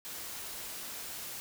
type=noise; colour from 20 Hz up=white; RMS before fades=-42 dBFS; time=0.05-1.4 s; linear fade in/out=0 ms; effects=none